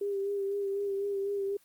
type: tone with vibrato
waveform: sine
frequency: 398.6 Hz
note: G4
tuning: 29 cents sharp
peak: -29 dBFS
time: 0.01-1.57 s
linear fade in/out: 5 ms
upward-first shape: sine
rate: 4 Hz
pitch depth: 29 cents each way
effects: white hiss -64 dBFS RMS until 1.64 s + Opus 24 kbps